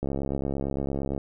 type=click train; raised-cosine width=2 ms; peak=-16 dBFS; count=80; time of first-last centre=0.03-1.178 s; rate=68.8 Hz; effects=none